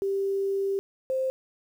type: tone pair in turn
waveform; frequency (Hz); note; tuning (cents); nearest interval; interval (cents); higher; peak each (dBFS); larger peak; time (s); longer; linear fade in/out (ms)
sine; 392.7 / 524.2; G4 / C5; +3 / +3; perfect fourth; 500; second; -24; neither; 0.02-0.79 / 1.1-1.3; first; 0
effects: 9-bit